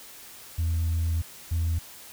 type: tone pair in turn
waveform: sine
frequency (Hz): 82.6 / 82.89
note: E2 / E2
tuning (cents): +4 / +10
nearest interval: unison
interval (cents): 6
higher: second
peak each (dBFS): -21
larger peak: neither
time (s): 0.58-1.22 / 1.51-1.79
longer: first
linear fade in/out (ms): 10
effects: tanh soft clip ceiling -21 dBFS + white hiss -46 dBFS RMS until 2.12 s